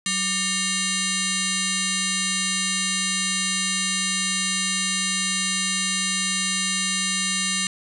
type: tone with frequency modulation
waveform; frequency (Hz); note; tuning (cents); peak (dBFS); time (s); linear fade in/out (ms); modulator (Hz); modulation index
sine; 2186; C#7; -25; -21; 0.06-7.67; 2; 999; 6.4
effects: none